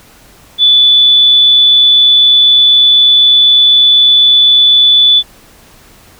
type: tone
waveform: sine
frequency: 3472 Hz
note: A7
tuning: 24 cents flat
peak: -3 dBFS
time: 0.58-5.23 s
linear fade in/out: 50 ms
effects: pink hiss -41 dBFS RMS until 6.19 s